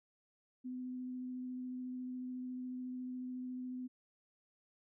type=tone with vibrato; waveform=sine; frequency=252.8 Hz; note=B3; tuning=41 cents sharp; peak=-40 dBFS; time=0.64-3.88 s; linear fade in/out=20 ms; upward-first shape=sine; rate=14 Hz; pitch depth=9 cents each way; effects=none